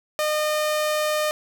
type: tone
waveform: sawtooth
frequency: 609 Hz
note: D#5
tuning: 37 cents flat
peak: -17 dBFS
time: 0.19-1.31 s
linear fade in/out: 0 ms
effects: none